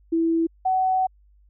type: tone pair in turn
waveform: sine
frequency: 329.6 / 750.9 Hz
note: E4 / F#5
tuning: 0 / +25 cents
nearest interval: octave + major second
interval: 1425 cents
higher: second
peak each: -18 dBFS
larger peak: neither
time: 0.12-0.47 / 0.65-1.07 s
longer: second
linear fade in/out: 10 ms
effects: added 50 Hz sine -53 dBFS peak until 1.49 s